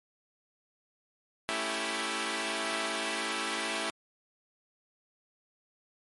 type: chord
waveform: 5% pulse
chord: A dominant seventh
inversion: none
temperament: equal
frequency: 220 / 277.2 / 329.6 / 392 Hz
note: A3 / C#4 / E4 / G4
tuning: 0 / 0 / 0 / 0 cents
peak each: -26 / -28 / -23 / -26 dBFS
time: 1.49-3.9 s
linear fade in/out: 0 ms
effects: MP3 48 kbps